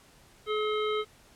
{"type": "harmonic tone with a mistuned harmonic", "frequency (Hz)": 426.6, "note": "G#4", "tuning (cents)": 46, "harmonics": [1, 3, 5, 7, 9], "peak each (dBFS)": [-28, -33, -39, -39, -43], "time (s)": [0.46, 1.05], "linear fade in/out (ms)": 50, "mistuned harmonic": 7, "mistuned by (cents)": 81, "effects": ["pink hiss -58 dBFS RMS until 1.35 s", "low-pass 12000 Hz 12 dB/octave"]}